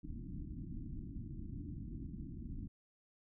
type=low-pass noise; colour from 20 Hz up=pink; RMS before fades=-45 dBFS; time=0.03-2.68 s; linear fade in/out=10 ms; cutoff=330 Hz; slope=96 dB/octave; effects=none